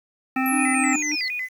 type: harmonic tone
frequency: 261.6 Hz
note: C4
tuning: in tune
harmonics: 1 / 3 / 5 / 7 / 9 / 10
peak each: -22 / -27 / -29 / -30 / -32 / -32 dBFS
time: 0.36-0.96 s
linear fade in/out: 5 ms
type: linear sweep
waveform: sine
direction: down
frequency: 11560 to 4186 Hz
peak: -26 dBFS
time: 0.46-1.28 s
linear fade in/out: 0 ms
type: tone with tremolo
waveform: triangle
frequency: 300.8 Hz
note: D4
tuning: 42 cents sharp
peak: -22 dBFS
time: 0.51-1.16 s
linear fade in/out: 20 ms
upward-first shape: sine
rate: 3.3 Hz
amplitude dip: 55%
type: tone with vibrato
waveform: sine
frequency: 2234 Hz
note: C#7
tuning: 13 cents sharp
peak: -25 dBFS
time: 0.56-1.49 s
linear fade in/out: 50 ms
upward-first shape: square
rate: 5.4 Hz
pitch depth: 170 cents each way
effects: 8-bit